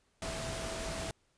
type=tone in noise; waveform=sine; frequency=656 Hz; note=E5; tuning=9 cents flat; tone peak=-42 dBFS; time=0.22-1.11 s; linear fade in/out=2 ms; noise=pink; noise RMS=-39 dBFS; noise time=0.22-1.11 s; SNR=-6 dB; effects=pink hiss -73 dBFS RMS until 1.37 s + resampled to 22050 Hz